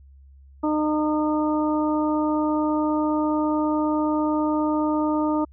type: harmonic tone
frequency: 304.9 Hz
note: D#4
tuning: 35 cents flat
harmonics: 1 / 2 / 3 / 4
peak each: -21 / -28 / -28 / -31 dBFS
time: 0.63-5.45 s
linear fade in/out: 10 ms
effects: added 68 Hz sine -46 dBFS peak until 5.52 s